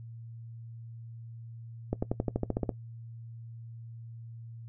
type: accelerating click train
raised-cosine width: 2 ms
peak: -15 dBFS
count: 11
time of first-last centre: 1.93-2.692 s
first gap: 95 ms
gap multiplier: 0.95
effects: noise-tail reverb RT60 0.1 s tail -18 dB re dry + added 115 Hz sine -42 dBFS peak until 4.68 s